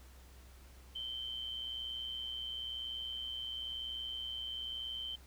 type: tone with amplitude modulation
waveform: sine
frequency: 3100 Hz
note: G7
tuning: 20 cents flat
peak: -36 dBFS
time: 0.95-5.16 s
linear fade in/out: 10 ms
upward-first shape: sine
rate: 121 Hz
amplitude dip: 60%
effects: added 64 Hz sine -55 dBFS peak until 5.26 s + pink hiss -62 dBFS RMS until 5.26 s